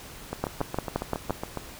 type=two click trains; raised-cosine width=1 ms; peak=-11 / -16 dBFS; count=6 / 10; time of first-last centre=0.44-1.307 / 0.33-1.573 s; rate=5.77 / 7.24 Hz; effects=pink hiss -44 dBFS RMS until 1.79 s